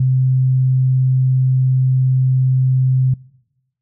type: tone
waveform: sine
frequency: 129.8 Hz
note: C3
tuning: 13 cents flat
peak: -11 dBFS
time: 0-3.14 s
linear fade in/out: 5 ms
effects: noise-tail reverb RT60 1.0 s tail -24 dB re dry